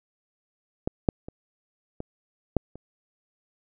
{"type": "clicks", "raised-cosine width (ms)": 2, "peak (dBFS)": [-12, -6, -24, -20, -7, -28], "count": 6, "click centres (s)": [0.875, 1.088, 1.285, 2.004, 2.567, 2.756], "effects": []}